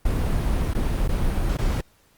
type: noise with dropouts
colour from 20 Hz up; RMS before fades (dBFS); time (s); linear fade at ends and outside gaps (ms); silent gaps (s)
brown; -22; 0.05-1.81; 5; 0.736-0.748 / 1.079-1.088 / 1.572-1.585
effects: pink hiss -60 dBFS RMS until 2.17 s + Opus 32 kbps